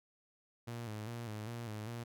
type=tone with vibrato; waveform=sawtooth; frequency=112.3 Hz; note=A2; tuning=36 cents sharp; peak=-37 dBFS; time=0.67-2.04 s; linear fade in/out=10 ms; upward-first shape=square; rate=2.5 Hz; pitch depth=85 cents each way; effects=none